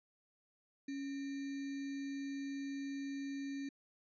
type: tone with sample-and-hold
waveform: sine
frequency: 277.2 Hz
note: C#4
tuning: in tune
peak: -39 dBFS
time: 0.88-3.69 s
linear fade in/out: 5 ms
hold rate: 2100 Hz
effects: resampled to 16000 Hz